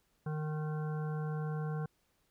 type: harmonic tone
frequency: 153.5 Hz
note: D#3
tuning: 23 cents flat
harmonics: 1 / 3 / 5 / 7 / 9 / 10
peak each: -34 / -44 / -48 / -51 / -53 / -54 dBFS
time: 0.26-1.86 s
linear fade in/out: 5 ms
effects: pink hiss -75 dBFS RMS until 2.3 s